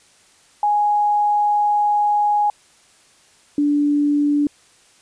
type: tone pair in turn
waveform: sine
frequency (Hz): 830.6 / 291.3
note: G#5 / D4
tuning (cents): 0 / -14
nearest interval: octave + tritone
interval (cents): 1814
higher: first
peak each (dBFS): -14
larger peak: neither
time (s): 0.63-2.5 / 3.58-4.47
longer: first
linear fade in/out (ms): 2
effects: white hiss -53 dBFS RMS until 5.01 s + resampled to 22050 Hz